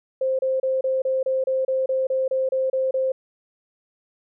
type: tone bursts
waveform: sine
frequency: 525 Hz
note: C5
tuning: 6 cents sharp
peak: -19 dBFS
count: 14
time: 0.21-3.12 s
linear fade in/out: 5 ms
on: 180 ms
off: 30 ms
effects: none